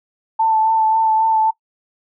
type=tone with vibrato; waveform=sine; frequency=884 Hz; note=A5; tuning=8 cents sharp; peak=-12 dBFS; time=0.39-1.51 s; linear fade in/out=10 ms; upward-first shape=sine; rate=3.7 Hz; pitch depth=20 cents each way; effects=noise-tail reverb RT60 0.1 s tail -21 dB re dry